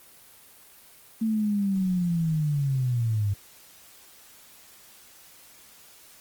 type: linear sweep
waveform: sine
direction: down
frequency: 225 to 98 Hz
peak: -22 dBFS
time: 1.21-3.34 s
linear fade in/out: 10 ms
effects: white hiss -52 dBFS RMS until 6.2 s + Opus 24 kbps